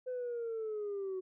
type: linear sweep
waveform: sine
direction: down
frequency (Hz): 510 to 369.5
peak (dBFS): -34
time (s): 0.06-1.21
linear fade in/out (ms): 20
effects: tanh soft clip ceiling -33 dBFS